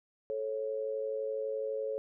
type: tone pair together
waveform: sine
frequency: 436.6 / 548.5 Hz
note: A4 / C#5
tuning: -13 / -18 cents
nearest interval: major third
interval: 395 cents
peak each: -35 / -35 dBFS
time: 0.3-1.98 s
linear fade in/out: 0 ms
effects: none